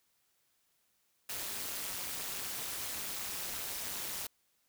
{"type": "noise with amplitude modulation", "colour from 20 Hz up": "white", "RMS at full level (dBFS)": -36, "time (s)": [1.29, 4.27], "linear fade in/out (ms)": 5, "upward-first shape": "sine", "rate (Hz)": 200, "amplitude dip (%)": 80, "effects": ["white hiss -75 dBFS RMS until 4.68 s"]}